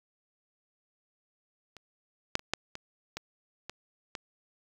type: clicks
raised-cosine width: 0.2 ms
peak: -30 / -8 / -29 / -10 / -22 / -19 / -21 / -19 dBFS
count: 8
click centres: 1.767 / 2.354 / 2.394 / 2.536 / 2.754 / 3.17 / 3.696 / 4.152 s
effects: 8-bit